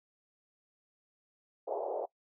pink band-pass noise, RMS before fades -36 dBFS, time 1.67-2.06 s, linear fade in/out 10 ms, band 420 to 820 Hz, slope 48 dB/octave, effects noise-tail reverb RT60 0.1 s tail -23 dB re dry

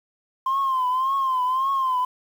sine tone with vibrato, 1046.5 Hz, C6, in tune, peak -18 dBFS, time 0.46-2.05 s, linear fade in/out 5 ms, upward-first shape triangle, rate 1.8 Hz, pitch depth 92 cents each way, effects tanh soft clip ceiling -17 dBFS + 8-bit

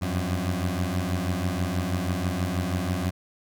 20% pulse beating tone pair, 87.31 / 93.51 Hz, F2 / F#2, 0 / +19 cents, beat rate 6.2 Hz, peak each -23 dBFS, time 0.01-3.11 s, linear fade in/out 20 ms, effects none

